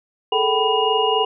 sine tone cluster, 424 / 447.5 / 767 / 992 / 2857 Hz, G#4 / A4 / G5 / B5 / F7, +36 / +29 / -38 / +7 / +39 cents, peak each -22 dBFS, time 0.32-1.25 s, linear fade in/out 5 ms, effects none

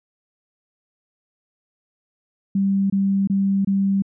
sine tone bursts, 196 Hz, G3, in tune, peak -16 dBFS, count 4, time 2.55-4.022 s, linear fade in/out 5 ms, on 350 ms, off 24 ms, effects none

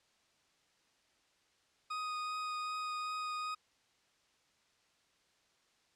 40% pulse tone with vibrato, 1245 Hz, D#6, 1 cent sharp, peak -36 dBFS, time 1.9-3.55 s, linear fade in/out 10 ms, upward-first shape triangle, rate 2.6 Hz, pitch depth 11 cents each way, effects white hiss -72 dBFS RMS until 5.95 s + low-pass 6000 Hz 12 dB/octave

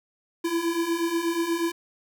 square beating tone pair, 330.3 / 338.6 Hz, E4 / E4, +4 / +46 cents, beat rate 8.3 Hz, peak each -30 / -26 dBFS, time 0.44-1.72 s, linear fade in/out 10 ms, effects 9-bit

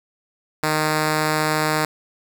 5% pulse tone, 154.5 Hz, D#3, 12 cents flat, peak -7 dBFS, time 0.63-1.85 s, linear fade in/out 2 ms, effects 8-bit

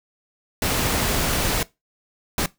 pink noise bursts at uneven times, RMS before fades -22 dBFS, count 2, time 0.62-1.63 / 2.38-2.46 s, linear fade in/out 2 ms, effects noise-tail reverb RT60 0.2 s tail -20 dB re dry

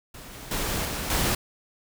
pink noise with level steps, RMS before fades -43 / -41 / -28 / -31 / -24 dBFS, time 0.14-1.35 s, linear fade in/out 5 ms, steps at 0.33 / 0.51 / 0.85 / 1.1 s, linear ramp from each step 2 ms, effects none

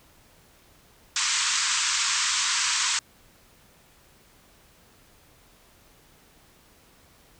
white band-pass noise, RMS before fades -25 dBFS, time 1.16-2.99 s, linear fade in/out 2 ms, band 940 to 8100 Hz, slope 96 dB/octave, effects pink hiss -57 dBFS RMS until 7.39 s

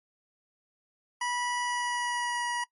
25% pulse tone with pitch glide, 975 to 963.2 Hz, B5 to B5, -23 to -44 cents, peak -25 dBFS, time 1.21-2.64 s, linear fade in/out 5 ms, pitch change -21 cents, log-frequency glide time 1.64-2.45 s, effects noise-tail reverb RT60 0.1 s tail -21 dB re dry + MP3 48 kbps

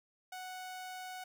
sawtooth tone, 740 Hz, F#5, in tune, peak -39 dBFS, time 0.32-1.24 s, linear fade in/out 5 ms, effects none

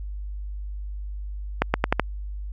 accelerating click train, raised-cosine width 0.5 ms, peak -3 dBFS, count 5, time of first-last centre 1.62-1.997 s, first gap 120 ms, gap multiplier 0.84, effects added 50 Hz sine -30 dBFS peak until 2.52 s

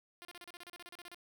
5% pulse tone bursts, 350 Hz, F4, 4 cents sharp, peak -37 dBFS, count 15, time 0.22-1.145 s, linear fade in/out 0 ms, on 29 ms, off 35 ms, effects none

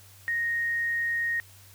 sine tone, 1864.7 Hz, A#6, in tune, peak -25 dBFS, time 0.28-1.4 s, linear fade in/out 0 ms, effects added 97 Hz sine -53 dBFS peak until 1.74 s + white hiss -54 dBFS RMS until 1.74 s

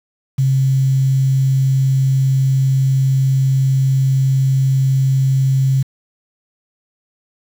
sine tone with quantisation, 133.8 Hz, C3, 39 cents sharp, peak -11 dBFS, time 0.38-5.83 s, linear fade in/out 10 ms, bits 6, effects none

